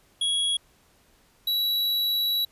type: tone pair in turn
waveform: square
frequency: 3327 / 3914 Hz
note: G#7 / B7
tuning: +2 / -16 cents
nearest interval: minor third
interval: 282 cents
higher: second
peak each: -23 dBFS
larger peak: neither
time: 0.21-0.57 / 1.47-2.45 s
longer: second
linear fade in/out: 5 ms
effects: pink hiss -61 dBFS RMS until 2.51 s + resampled to 32000 Hz